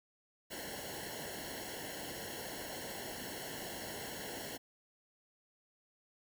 pink noise with comb filter, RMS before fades -44 dBFS, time 0.5-4.58 s, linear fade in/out 20 ms, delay 0.82 ms, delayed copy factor -0.95, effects none

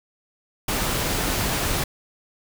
pink noise, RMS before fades -24 dBFS, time 0.68-1.84 s, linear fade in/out 5 ms, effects none

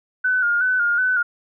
sine tone with vibrato, 1461 Hz, F#6, 22 cents flat, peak -16 dBFS, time 0.24-1.23 s, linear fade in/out 10 ms, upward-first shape square, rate 2.7 Hz, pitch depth 52 cents each way, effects none

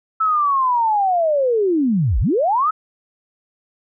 sine linear two-way sweep, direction down then up, 1318.5 to 38.84 to 1318.5 Hz, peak -14 dBFS, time 0.2-2.71 s, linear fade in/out 10 ms, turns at 2.2 s, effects none

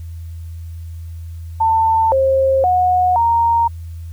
sine tone with pitch steps, 894 / 534 / 729 / 929 Hz, A5 / C5 / F#5 / A#5, +27 / +35 / -26 / -6 cents, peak -11 dBFS, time 1.6-3.68 s, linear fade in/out 10 ms, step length 520 ms, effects added 83 Hz sine -27 dBFS peak until 4.12 s + white hiss -54 dBFS RMS until 4.12 s

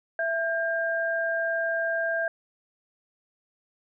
sine tone pair together, 663 / 1600.7 Hz, E5 / G6, +10 / +36 cents, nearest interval octave + minor third, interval 1526 cents, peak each -27 dBFS, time 0.19-2.28 s, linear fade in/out 2 ms, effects none

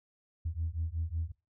sine beating tone pair, 79.3 / 84.7 Hz, D#2 / E2, +33 / +48 cents, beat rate 5.4 Hz, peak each -34 / -34 dBFS, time 0.45-1.32 s, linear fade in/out 10 ms, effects noise-tail reverb RT60 0.3 s tail -25 dB re dry + tanh soft clip ceiling -25 dBFS

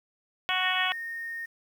harmonic tone, 370 Hz, F#4, in tune, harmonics 2 / 3 / 4 / 5 / 6 / 7 / 8 / 9, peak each -33 / -33 / -33 / -33 / -33 / -33 / -33 / -33 dBFS, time 0.49-0.92 s, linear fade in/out 0 ms
sine tone, 1843 Hz, A#6, 20 cents flat, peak -33 dBFS, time 0.6-1.46 s, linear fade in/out 10 ms
effects 9-bit

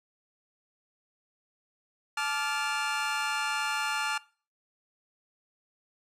25% pulse chord, D minor, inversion second, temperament equal with one note detuned, 866.4 / 1174.7 / 1396.9 Hz, A5 / D6 / F6, -27 / 0 / 0 cents, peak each -29 / -32 / -28 dBFS, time 2.17-4.18 s, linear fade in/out 5 ms, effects noise-tail reverb RT60 0.4 s tail -21 dB re dry + low-pass 9000 Hz 12 dB/octave

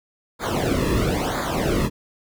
brown noise with flanger, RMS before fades -22 dBFS, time 0.39-1.9 s, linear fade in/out 50 ms, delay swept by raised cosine 0.35 to 1.35 ms, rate 1 Hz, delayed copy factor -1, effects none

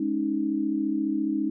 sine chord, Ab suspended fourth, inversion none, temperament just, 207.7 / 276.9 / 311.5 Hz, Ab3 / Db4 / Eb4, 0 / -2 / +2 cents, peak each -31 / -28 / -26 dBFS, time 0-1.5 s, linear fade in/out 5 ms, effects none

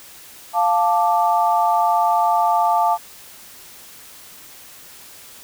sine chord, D minor, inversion first, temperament equal, 698.5 / 880 / 1174.7 Hz, F5 / A5 / D6, 0 / 0 / 0 cents, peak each -18 / -17 / -22 dBFS, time 0.53-2.98 s, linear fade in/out 50 ms, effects white hiss -42 dBFS RMS until 5.43 s

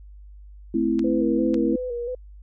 sine chord, A minor, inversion none, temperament equal with one note detuned, 220 / 261.6 / 330.6 Hz, A3 / C4 / E4, 0 / 0 / +5 cents, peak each -25 / -24 / -22 dBFS, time 0.74-1.76 s, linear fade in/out 5 ms
clicks, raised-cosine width 0.2 ms, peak -20 dBFS, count 2, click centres 0.993 / 1.543 s
sine tone with vibrato, 490.1 Hz, B4, 13 cents flat, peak -26 dBFS, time 1.04-2.15 s, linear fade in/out 5 ms, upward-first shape square, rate 2.9 Hz, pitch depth 46 cents each way
effects added 50 Hz sine -41 dBFS peak until 2.42 s

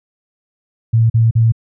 sine tone bursts, 113.8 Hz, A#2, 41 cents flat, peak -8 dBFS, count 3, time 0.93-1.522 s, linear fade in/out 10 ms, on 170 ms, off 41 ms, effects none

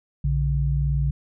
sine tone pair together, 59.83 / 142.5 Hz, A#1 / C#3, +46 / +48 cents, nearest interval octave + minor third, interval 1502 cents, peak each -22 dBFS, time 0.24-1.11 s, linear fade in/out 5 ms, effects none

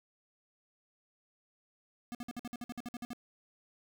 square tone bursts, 241 Hz, B3, 42 cents flat, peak -39 dBFS, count 13, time 2.12-3.132 s, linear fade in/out 0 ms, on 28 ms, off 54 ms, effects none

